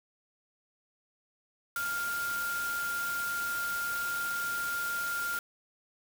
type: tone in noise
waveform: sine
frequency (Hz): 1400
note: F6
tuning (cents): +4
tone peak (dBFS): -31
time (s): 1.76-5.39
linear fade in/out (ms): 2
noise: white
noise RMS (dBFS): -40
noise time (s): 1.76-5.39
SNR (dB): +6
effects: none